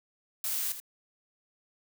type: noise with echo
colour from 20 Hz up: blue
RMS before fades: -32 dBFS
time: 0.44-0.72 s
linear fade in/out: 2 ms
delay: 81 ms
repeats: 1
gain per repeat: -10 dB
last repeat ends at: 0.801 s
effects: none